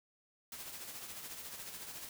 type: noise with tremolo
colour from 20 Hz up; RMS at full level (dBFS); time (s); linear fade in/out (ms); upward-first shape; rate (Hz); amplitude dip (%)
white; -45; 0.52-2.09; 2; sine; 14; 45
effects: none